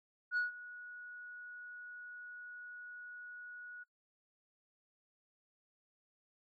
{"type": "tone with ADSR envelope", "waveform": "sine", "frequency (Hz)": 1461, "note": "F#6", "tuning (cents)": -22, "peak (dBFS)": -28, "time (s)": [0.31, 3.84], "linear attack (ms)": 60, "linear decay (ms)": 140, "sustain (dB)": -19, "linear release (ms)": 15, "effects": ["noise-tail reverb RT60 0.1 s tail -23 dB re dry", "tanh soft clip ceiling -29 dBFS"]}